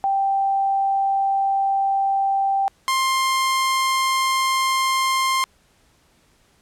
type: tone pair in turn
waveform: sine / sawtooth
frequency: 784 / 1055.6 Hz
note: G5 / C6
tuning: 0 / +15 cents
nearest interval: perfect fourth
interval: 515 cents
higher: second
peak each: -17 / -14 dBFS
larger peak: second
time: 0.04-2.68 / 2.88-5.44 s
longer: first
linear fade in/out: 0 ms
effects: pink hiss -59 dBFS RMS until 6.61 s + low-pass 11000 Hz 12 dB/octave